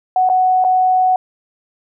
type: tone with dropouts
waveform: sine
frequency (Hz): 742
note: F#5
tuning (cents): +5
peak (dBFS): -10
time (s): 0.16-1.16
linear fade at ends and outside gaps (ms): 2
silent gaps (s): 0.29-0.298 / 0.641-0.647
effects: none